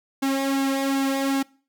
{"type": "tone with flanger", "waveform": "sawtooth", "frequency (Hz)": 272.1, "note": "C#4", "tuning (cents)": -32, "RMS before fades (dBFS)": -23, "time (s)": [0.22, 1.43], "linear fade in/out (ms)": 10, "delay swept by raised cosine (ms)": [1.6, 3], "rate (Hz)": 2.6, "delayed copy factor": -0.65, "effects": ["noise-tail reverb RT60 0.4 s tail -23 dB re dry"]}